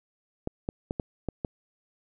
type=clicks; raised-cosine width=2 ms; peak=-16 dBFS; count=6; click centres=0.474 / 0.689 / 0.909 / 0.998 / 1.287 / 1.448 s; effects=none